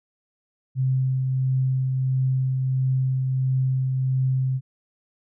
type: tone with tremolo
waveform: sine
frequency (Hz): 130.81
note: C3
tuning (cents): 0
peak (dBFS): -18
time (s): 0.75-4.61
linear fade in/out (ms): 50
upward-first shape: triangle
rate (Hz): 1.5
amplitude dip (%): 30
effects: none